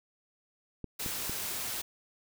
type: clicks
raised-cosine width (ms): 3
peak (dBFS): -25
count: 3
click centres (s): 0.843 / 1.062 / 1.296
type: noise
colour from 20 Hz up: white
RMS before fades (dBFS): -36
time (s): 0.99-1.82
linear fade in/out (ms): 10
effects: none